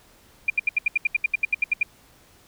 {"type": "tone bursts", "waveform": "sine", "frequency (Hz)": 2400, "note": "D7", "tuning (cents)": 37, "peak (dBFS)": -16, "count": 15, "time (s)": [0.48, 1.831], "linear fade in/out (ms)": 5, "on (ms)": 21, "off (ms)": 74, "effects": ["pink hiss -55 dBFS RMS until 2.47 s"]}